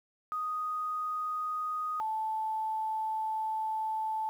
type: tone pair in turn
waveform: sine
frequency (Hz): 1244.5 / 875.6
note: D#6 / A5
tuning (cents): 0 / -9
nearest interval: tritone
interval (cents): 609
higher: first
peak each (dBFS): -31 / -30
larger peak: second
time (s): 0.32-2 / 2-4.29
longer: second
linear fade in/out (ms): 0
effects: 10-bit